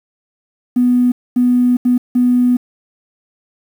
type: tone bursts at uneven times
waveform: triangle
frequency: 246.9 Hz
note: B3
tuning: in tune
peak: -5 dBFS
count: 4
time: 0.76-1.12 / 1.36-1.77 / 1.85-1.98 / 2.15-2.57 s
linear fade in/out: 10 ms
effects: tanh soft clip ceiling -7 dBFS + 7-bit